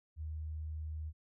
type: tone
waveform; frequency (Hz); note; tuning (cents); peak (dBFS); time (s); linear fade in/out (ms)
sine; 77.78; D#2; 0; -38; 0.16-1.13; 50
effects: none